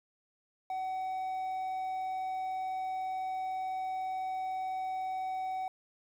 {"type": "tone with quantisation", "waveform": "triangle", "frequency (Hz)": 753, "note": "F#5", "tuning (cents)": 30, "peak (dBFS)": -31, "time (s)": [0.7, 5.68], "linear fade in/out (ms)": 2, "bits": 10, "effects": []}